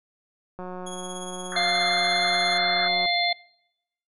click train, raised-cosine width 1 ms, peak -23 dBFS, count 450, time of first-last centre 0.59-3.057 s, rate 182 Hz
10% pulse tone with tremolo, 3322 Hz, G#7, in tune, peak -25 dBFS, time 0.86-2.58 s, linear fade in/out 10 ms, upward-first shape triangle, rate 17 Hz, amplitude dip 65%
pink band-pass noise, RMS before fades -33 dBFS, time 1.52-2.88 s, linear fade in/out 2 ms, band 1200 to 1800 Hz, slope 96 dB/octave
harmonic tone, 698.5 Hz, F5, in tune, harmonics 1 / 3 / 5 / 6, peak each -25 / -26 / -28 / -27 dBFS, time 1.56-3.33 s, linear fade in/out 5 ms
effects noise-tail reverb RT60 0.8 s tail -23 dB re dry + resampled to 24000 Hz

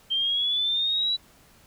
sine exponential sweep, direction up, 3136 to 3951 Hz, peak -22 dBFS, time 0.1-1.17 s, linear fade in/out 20 ms, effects pink hiss -56 dBFS RMS until 1.66 s

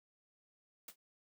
white noise with exponential decay, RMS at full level -43 dBFS, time 0.88-0.96 s, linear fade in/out 5 ms, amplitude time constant 17 ms, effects high-pass 150 Hz 12 dB/octave

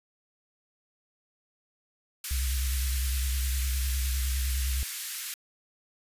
white high-pass noise, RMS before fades -35 dBFS, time 2.24-5.34 s, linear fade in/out 2 ms, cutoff 1500 Hz, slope 24 dB/octave
sine tone with vibrato, 64.8 Hz, C2, 16 cents flat, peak -26 dBFS, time 2.31-4.83 s, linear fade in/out 0 ms, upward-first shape sine, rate 9.8 Hz, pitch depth 74 cents each way
effects resampled to 32000 Hz

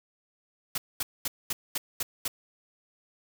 white noise bursts, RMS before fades -30 dBFS, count 7, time 0.75-2.28 s, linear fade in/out 5 ms, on 30 ms, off 220 ms, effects none

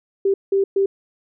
sine tone bursts at uneven times, 392 Hz, G4, in tune, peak -14 dBFS, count 3, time 0.25-0.34 / 0.52-0.64 / 0.76-0.86 s, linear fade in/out 5 ms, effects none

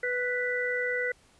harmonic tone, 493.9 Hz, B4, in tune, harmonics 1 / 3 / 4, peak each -31 / -33 / -30 dBFS, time 0.03-1.12 s, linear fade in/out 5 ms, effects pink hiss -61 dBFS RMS until 1.39 s + resampled to 24000 Hz

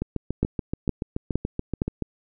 two click trains, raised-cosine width 3 ms, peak -9 / -13 dBFS, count 4 / 15, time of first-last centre 0.43-1.819 / 0.02-2.023 s, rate 2.16 / 6.99 Hz, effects none

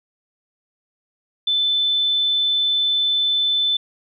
sine tone, 3520 Hz, A7, in tune, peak -16 dBFS, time 1.47-3.77 s, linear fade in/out 5 ms, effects none

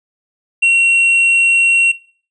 triangle tone, 2735 Hz, F7, 37 cents flat, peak -6 dBFS, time 0.62-1.92 s, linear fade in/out 10 ms, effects noise-tail reverb RT60 0.4 s tail -18 dB re dry + resampled to 22050 Hz

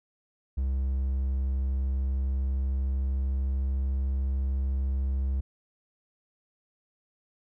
triangle tone with pitch glide, 66.3 to 66.84 Hz, C2 to C2, +23 to +38 cents, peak -23 dBFS, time 0.57-5.41 s, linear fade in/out 10 ms, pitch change +15 cents, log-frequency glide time 1.68-3.88 s, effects none

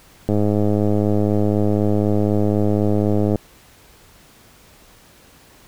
click train, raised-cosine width 2 ms, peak -6 dBFS, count 320, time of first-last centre 0.29-3.357 s, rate 104 Hz, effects pink hiss -49 dBFS RMS until 5.67 s

